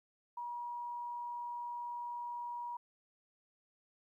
sine tone, 959 Hz, A#5, 49 cents sharp, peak -39 dBFS, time 0.37-2.77 s, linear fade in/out 5 ms, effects 13-bit

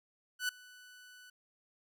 sawtooth tone with ADSR envelope, 1490 Hz, F#6, 12 cents sharp, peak -26 dBFS, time 0.39-1.3 s, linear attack 98 ms, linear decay 4 ms, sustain -24 dB, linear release 5 ms, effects none

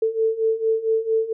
sine beating tone pair, 442.7 / 447.1 Hz, A4 / A4, +11 / +28 cents, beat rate 4.4 Hz, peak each -23 / -20 dBFS, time 0.02-1.33 s, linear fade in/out 5 ms, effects none

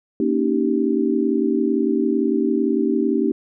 sine chord, Eb dominant seventh, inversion second, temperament just, 233.3 / 280 / 311.1 / 388.9 Hz, Bb3 / Db4 / Eb4 / G4, +2 / +18 / 0 / -14 cents, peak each -22 dBFS, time 0.2-3.32 s, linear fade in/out 2 ms, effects none

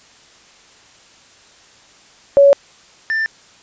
sine / triangle tone pair in turn, 561 / 1781.1 Hz, C#5 / A6, +21 / +21 cents, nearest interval octave + minor sixth, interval 2000 cents, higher second, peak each -5 / -14 dBFS, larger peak first, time 2.37-2.53 / 3.1-3.26 s, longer neither, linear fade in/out 0 ms, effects white hiss -47 dBFS RMS until 3.62 s + resampled to 16000 Hz

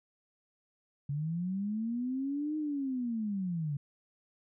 sine linear two-way sweep, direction up then down, 138.59 to 309.9 to 138.59 Hz, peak -31 dBFS, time 1.09-3.77 s, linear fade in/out 5 ms, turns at 2.57 s, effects none

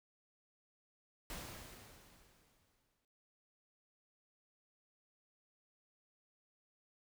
pink noise with exponential decay, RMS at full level -45 dBFS, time 1.3-3.05 s, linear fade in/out 1 ms, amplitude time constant 380 ms, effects noise-tail reverb RT60 1.0 s tail -24 dB re dry

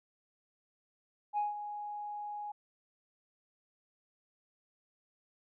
sine tone with ADSR envelope, 831 Hz, G#5, 1 cent sharp, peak -27 dBFS, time 1.33-2.52 s, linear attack 47 ms, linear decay 160 ms, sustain -11 dB, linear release 7 ms, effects tanh soft clip ceiling -26 dBFS

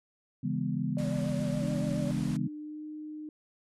sine chord, C# minor seventh, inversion none, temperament equal with one note detuned, 138.59 / 164.81 / 203.1 / 246.9 Hz, C#3 / E3 / G#3 / B3, 0 / 0 / -38 / 0 cents, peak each -34 dBFS, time 0.43-2.48 s, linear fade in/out 10 ms
sine tone with vibrato, 585 Hz, D5, 7 cents flat, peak -37 dBFS, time 0.97-2.11 s, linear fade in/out 0 ms, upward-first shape sine, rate 7.1 Hz, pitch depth 50 cents each way
pink low-pass noise, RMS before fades -46 dBFS, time 0.98-2.37 s, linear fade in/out 5 ms, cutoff 11000 Hz, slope 48 dB/octave
sine tone with pitch glide, 293.7 to 305.3 Hz, D4 to D#4, 0 to -33 cents, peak -38 dBFS, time 1.62-3.29 s, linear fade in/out 2 ms, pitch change +67 cents, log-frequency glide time 2.1-2.85 s
effects none

